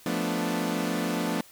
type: chord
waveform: sawtooth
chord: B half-diminished seventh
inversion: second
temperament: equal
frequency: 174.61 / 220 / 246.9 / 293.7 Hz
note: F3 / A3 / B3 / D4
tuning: 0 / 0 / 0 / 0 cents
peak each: -28 dBFS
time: 0.06-1.41 s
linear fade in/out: 2 ms
effects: white hiss -53 dBFS RMS until 1.51 s